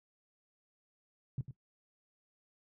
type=tone with echo; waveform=sine; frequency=133.5 Hz; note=C3; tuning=35 cents sharp; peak=-32 dBFS; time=1.38-1.41 s; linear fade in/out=2 ms; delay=100 ms; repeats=1; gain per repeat=-10 dB; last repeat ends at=1.51 s; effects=noise-tail reverb RT60 0.1 s tail -17 dB re dry